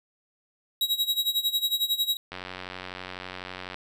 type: tone with tremolo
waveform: 45% pulse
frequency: 3840 Hz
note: B7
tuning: 49 cents flat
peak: -21 dBFS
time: 0.81-2.17 s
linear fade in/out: 2 ms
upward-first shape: sine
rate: 11 Hz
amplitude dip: 85%
type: click train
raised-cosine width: 0.3 ms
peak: -20 dBFS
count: 132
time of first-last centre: 2.32-3.744 s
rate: 92 Hz
effects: none